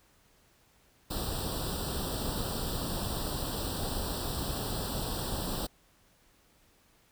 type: noise with comb filter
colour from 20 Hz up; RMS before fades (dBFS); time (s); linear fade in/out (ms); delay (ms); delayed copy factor
pink; -34; 1.1-5.67; 10; 0.23; +1
effects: pink hiss -65 dBFS RMS until 7.11 s